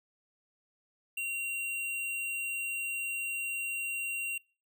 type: tone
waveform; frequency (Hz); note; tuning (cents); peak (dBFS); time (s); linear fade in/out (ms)
square; 2754; F7; -25; -33; 1.17-4.38; 5
effects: noise-tail reverb RT60 0.4 s tail -26 dB re dry